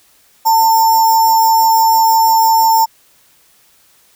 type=tone with sample-and-hold; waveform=sine; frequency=897 Hz; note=A5; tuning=33 cents sharp; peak=-7 dBFS; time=0.45-2.86 s; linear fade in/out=20 ms; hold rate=6300 Hz; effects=white hiss -51 dBFS RMS until 4.15 s